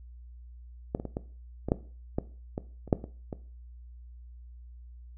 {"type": "clicks", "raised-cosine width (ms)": 2, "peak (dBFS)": [-14, -22, -22, -18, -18, -9, -14, -18, -30, -7, -25, -21], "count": 12, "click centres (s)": [0.949, 0.999, 1.053, 1.169, 1.686, 1.719, 2.185, 2.579, 2.877, 2.928, 3.041, 3.328], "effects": ["noise-tail reverb RT60 0.4 s tail -17 dB re dry", "added 60 Hz sine -45 dBFS peak until 5.17 s"]}